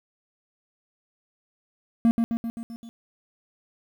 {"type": "tone with echo", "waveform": "triangle", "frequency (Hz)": 230.8, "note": "A#3", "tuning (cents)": -17, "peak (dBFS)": -13, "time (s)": [2.05, 2.11], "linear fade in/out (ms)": 0, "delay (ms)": 130, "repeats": 6, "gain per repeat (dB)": -4, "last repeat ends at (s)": 2.89, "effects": ["9-bit"]}